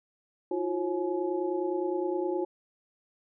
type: tone cluster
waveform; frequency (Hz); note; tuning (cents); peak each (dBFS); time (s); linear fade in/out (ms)
sine; 329.2 / 358.9 / 541 / 848; E4 / F4 / C#5 / G#5; -2 / +47 / -42 / +36; -34 / -29 / -36 / -38; 0.51-2.45; 5
effects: none